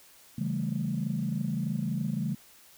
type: chord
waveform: sine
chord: A dominant seventh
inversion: first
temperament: equal with one note detuned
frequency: 138.59 / 164.81 / 196.68 / 220 Hz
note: C#3 / E3 / G3 / A3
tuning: 0 / 0 / +6 / 0 cents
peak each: -33 dBFS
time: 0.38-2.35 s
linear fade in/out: 5 ms
effects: tanh soft clip ceiling -19 dBFS + white hiss -56 dBFS RMS until 2.77 s

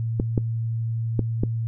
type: clicks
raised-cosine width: 3 ms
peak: -8 dBFS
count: 4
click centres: 0.199 / 0.378 / 1.193 / 1.435 s
effects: noise-tail reverb RT60 0.2 s tail -23 dB re dry + added 114 Hz sine -23 dBFS peak until 1.67 s

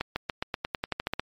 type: accelerating click train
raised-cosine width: 0.3 ms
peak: -12 dBFS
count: 13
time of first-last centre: 0.01-1.196 s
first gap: 150 ms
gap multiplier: 0.92
effects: MP3 64 kbps

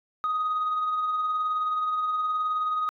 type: tone with tremolo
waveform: sine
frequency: 1249 Hz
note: D#6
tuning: 6 cents sharp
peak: -21 dBFS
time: 0.24-2.89 s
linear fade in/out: 0 ms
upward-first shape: sine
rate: 19 Hz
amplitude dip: 35%
effects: tanh soft clip ceiling -21 dBFS

